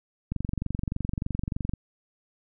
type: click train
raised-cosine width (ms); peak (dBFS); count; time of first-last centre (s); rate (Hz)
5; -16; 34; 0.32-1.736; 23.3
effects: none